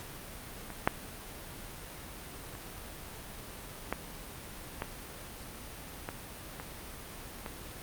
clicks, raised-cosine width 0.5 ms, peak -26 / -8 / -30 / -15 / -18 / -20 / -24 / -22 dBFS, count 8, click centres 0.703 / 0.875 / 2.552 / 3.926 / 4.821 / 6.089 / 6.599 / 7.462 s, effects pink hiss -45 dBFS RMS until 7.82 s + Opus 48 kbps

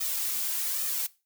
blue noise with flanger, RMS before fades -30 dBFS, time 0-1.07 s, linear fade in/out 10 ms, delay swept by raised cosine 1.6 to 3.4 ms, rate 1.2 Hz, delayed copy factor +0.65, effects noise-tail reverb RT60 0.3 s tail -20 dB re dry

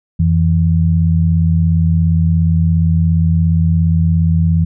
sine tone pair together, 87.31 / 164.49 Hz, F2 / E3, 0 / -3 cents, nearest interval major seventh, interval 1097 cents, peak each -12 dBFS, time 0.19-4.65 s, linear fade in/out 10 ms, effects none

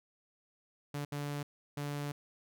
sawtooth tone bursts at uneven times, 144.8 Hz, D3, 24 cents flat, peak -32 dBFS, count 3, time 0.94-1.05 / 1.12-1.43 / 1.77-2.12 s, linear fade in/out 5 ms, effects none

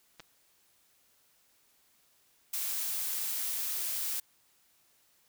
clicks, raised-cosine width 0.2 ms, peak -30 dBFS, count 2, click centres 0.197 / 0.203 s
blue noise, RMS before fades -34 dBFS, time 2.53-4.2 s, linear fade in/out 5 ms
effects white hiss -68 dBFS RMS until 5.28 s

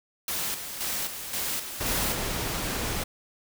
white noise with tremolo, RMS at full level -30 dBFS, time 0.28-2.15 s, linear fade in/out 2 ms, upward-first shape square, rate 1.9 Hz, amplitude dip 55%
pink noise, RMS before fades -30 dBFS, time 1.8-3.04 s, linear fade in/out 10 ms
effects none

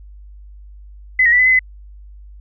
sine tone with pitch steps, 2021 / 1883 / 1968 / 2012 / 2040 / 2023 Hz, B6 / A#6 / B6 / B6 / C7 / B6, +39 / +17 / -7 / +32 / -44 / +41 cents, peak -9 dBFS, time 1.19-1.592 s, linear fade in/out 5 ms, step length 67 ms, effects added 50 Hz sine -36 dBFS peak until 2.4 s

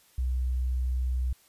sine tone, 63.1 Hz, B1, 38 cents sharp, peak -25 dBFS, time 0.18-1.33 s, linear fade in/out 5 ms, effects white hiss -61 dBFS RMS until 1.48 s + resampled to 32000 Hz

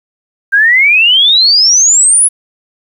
sine exponential sweep, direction up, 1568 to 10548 Hz, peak -4 dBFS, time 0.52-2.29 s, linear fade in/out 20 ms, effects 7-bit

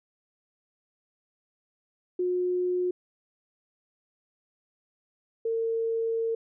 sine tone pair in turn, 360.7 / 454.5 Hz, F#4 / A#4, -44 / -44 cents, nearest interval major third, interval 400 cents, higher second, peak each -24 / -25 dBFS, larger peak first, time 2.19-2.91 / 5.45-6.35 s, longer second, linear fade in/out 5 ms, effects none

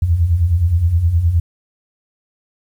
sine beating tone pair, 77.78 / 87.38 Hz, D#2 / F2, 0 / +1 cents, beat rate 9.6 Hz, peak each -19 / -12 dBFS, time 0.02-1.4 s, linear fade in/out 5 ms, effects 8-bit

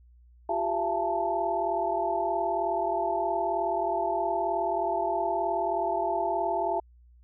sine tone cluster, 350.6 / 393.8 / 677 / 856 / 895 Hz, F4 / G4 / E5 / A5 / A5, +7 / +8 / +46 / -48 / +29 cents, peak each -35 / -34 / -28 / -33 / -32 dBFS, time 0.49-6.8 s, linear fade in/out 5 ms, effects added 60 Hz sine -53 dBFS peak until 7.23 s

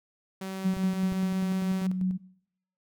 sawtooth tone, 190.6 Hz, G3, 48 cents flat, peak -30 dBFS, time 0.41-1.87 s, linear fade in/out 5 ms
sine tone with tremolo, 185 Hz, F#3, in tune, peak -23 dBFS, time 0.64-2.18 s, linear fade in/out 20 ms, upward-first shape square, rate 5.1 Hz, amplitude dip 40%
clicks, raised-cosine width 5 ms, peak -26 dBFS, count 2, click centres 0.768 / 1.121 s
effects noise-tail reverb RT60 0.7 s tail -21 dB re dry

